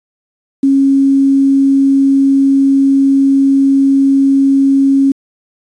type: tone with quantisation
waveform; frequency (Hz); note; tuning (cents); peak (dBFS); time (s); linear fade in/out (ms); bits
sine; 273.3; C#4; -24; -6; 0.63-5.12; 5; 6
effects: resampled to 22050 Hz